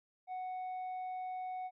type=tone with tanh clipping; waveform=sine; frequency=740 Hz; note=F#5; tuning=in tune; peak=-39 dBFS; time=0.27-1.71 s; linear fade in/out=50 ms; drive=3 dB; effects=none